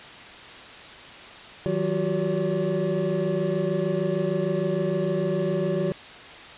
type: tone cluster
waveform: triangle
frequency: 159.3 / 185.6 / 360.3 / 387 / 570 Hz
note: D#3 / F#3 / F#4 / G4 / C#5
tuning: +41 / +6 / -46 / -22 / +48 cents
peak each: -27 dBFS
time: 1.66-5.92 s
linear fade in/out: 0 ms
effects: white hiss -42 dBFS RMS until 6.57 s + resampled to 8000 Hz